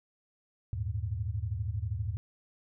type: tone cluster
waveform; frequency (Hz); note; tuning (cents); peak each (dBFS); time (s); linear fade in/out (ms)
sine; 77.7 / 100.4 / 112.9; D#2 / G2 / A2; -2 / +42 / +45; -36 / -34 / -36; 0.73-2.17; 0
effects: none